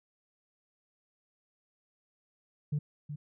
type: tone with echo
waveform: sine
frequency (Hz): 147.6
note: D3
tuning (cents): +9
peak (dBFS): -26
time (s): 2.72-2.79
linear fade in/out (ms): 10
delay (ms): 370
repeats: 1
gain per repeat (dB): -10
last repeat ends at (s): 3.16
effects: tanh soft clip ceiling -25 dBFS